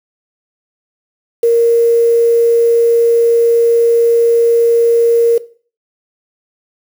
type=tone with quantisation; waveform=sine; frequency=466.2 Hz; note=A#4; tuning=in tune; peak=-6 dBFS; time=1.43-5.38 s; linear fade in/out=5 ms; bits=5; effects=noise-tail reverb RT60 0.4 s tail -17 dB re dry